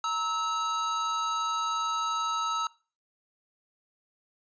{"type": "tone pair together", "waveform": "square", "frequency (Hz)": [932.3, 1300.7], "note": ["A#5", "E6"], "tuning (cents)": [0, -24], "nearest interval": "tritone", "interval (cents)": 576, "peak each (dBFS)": [-35, -29], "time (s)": [0.04, 2.67], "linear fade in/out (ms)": 2, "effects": ["noise-tail reverb RT60 0.4 s tail -23 dB re dry", "resampled to 16000 Hz"]}